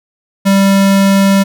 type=tone; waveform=square; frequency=196 Hz; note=G3; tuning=in tune; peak=-7 dBFS; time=0.45-1.44 s; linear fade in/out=20 ms; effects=none